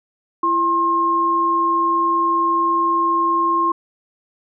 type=tone pair together; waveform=sine; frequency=336.2 / 1067.4 Hz; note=E4 / C6; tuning=+34 / +34 cents; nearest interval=octave + minor sixth; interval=2000 cents; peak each=-23 / -15 dBFS; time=0.43-3.72 s; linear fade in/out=5 ms; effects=none